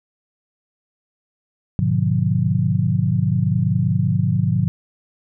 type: chord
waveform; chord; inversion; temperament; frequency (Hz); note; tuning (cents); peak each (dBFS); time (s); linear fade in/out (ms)
sine; G# diminished seventh; none; just; 103.83 / 124.59 / 149.51 / 179.41; G#2 / B2 / D3 / F3; 0 / +16 / +31 / +47; -21; 1.79-4.68; 0
effects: none